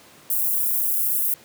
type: high-pass noise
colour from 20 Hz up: white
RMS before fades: -22 dBFS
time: 0.3-1.34 s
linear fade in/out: 2 ms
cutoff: 11000 Hz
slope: 24 dB/octave
effects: pink hiss -49 dBFS RMS until 1.44 s + high-pass 150 Hz 12 dB/octave